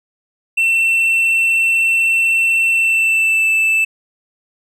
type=tone with pitch glide; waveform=triangle; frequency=2692 to 2641 Hz; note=E7 to E7; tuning=+36 to +3 cents; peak=-10 dBFS; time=0.57-3.85 s; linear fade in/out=10 ms; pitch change=-33 cents; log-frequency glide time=2.72-3.49 s; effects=none